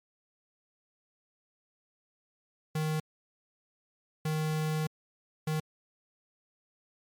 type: tone bursts at uneven times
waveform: square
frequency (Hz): 155.56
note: D#3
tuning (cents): 0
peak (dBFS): -29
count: 3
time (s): 2.75-3 / 4.25-4.87 / 5.47-5.6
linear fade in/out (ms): 5
effects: MP3 96 kbps